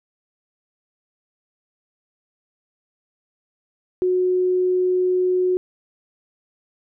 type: tone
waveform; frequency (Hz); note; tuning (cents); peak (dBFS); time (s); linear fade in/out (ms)
sine; 365.8; F#4; -20; -16; 4.02-5.57; 0
effects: none